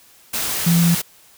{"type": "tone in noise", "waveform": "sine", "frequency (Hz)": 170, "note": "F3", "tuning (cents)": -46, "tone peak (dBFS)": -12, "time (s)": [0.66, 0.95], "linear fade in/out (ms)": 10, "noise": "white", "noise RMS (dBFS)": -23, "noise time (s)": [0.33, 1.02], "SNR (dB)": 8, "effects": ["white hiss -50 dBFS RMS until 1.37 s"]}